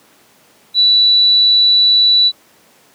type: tone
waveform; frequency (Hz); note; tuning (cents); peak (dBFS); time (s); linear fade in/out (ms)
sine; 3951; B7; 0; -7; 0.74-2.32; 50
effects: pink hiss -49 dBFS RMS until 2.94 s + high-pass 200 Hz 12 dB/octave